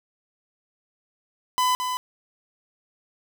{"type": "tone with echo", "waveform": "45% pulse", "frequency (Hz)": 1005, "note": "B5", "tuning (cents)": 30, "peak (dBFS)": -19, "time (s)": [1.58, 1.75], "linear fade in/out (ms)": 0, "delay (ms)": 220, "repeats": 1, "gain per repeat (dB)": -6, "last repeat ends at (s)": 1.97, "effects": []}